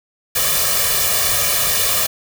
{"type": "noise with comb filter", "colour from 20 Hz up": "white", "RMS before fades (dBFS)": -17, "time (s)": [0.35, 2.07], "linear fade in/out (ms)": 10, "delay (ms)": 1.7, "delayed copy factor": 1, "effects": []}